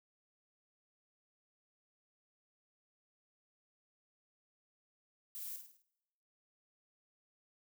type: noise with echo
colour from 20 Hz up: violet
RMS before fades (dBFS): -45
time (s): 5.35-5.56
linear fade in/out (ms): 0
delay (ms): 52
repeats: 5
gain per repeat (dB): -6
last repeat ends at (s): 5.82
effects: noise-tail reverb RT60 1.0 s tail -25 dB re dry